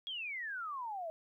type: exponential sweep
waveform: sine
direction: down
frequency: 3351 to 628 Hz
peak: -38 dBFS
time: 0.07-1.1 s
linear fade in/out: 0 ms
effects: 13-bit